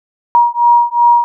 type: beating tone pair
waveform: sine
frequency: 950 / 952.7 Hz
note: A#5 / A#5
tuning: +33 / +37 cents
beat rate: 2.7 Hz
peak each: -10 dBFS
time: 0.35-1.24 s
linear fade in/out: 0 ms
effects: none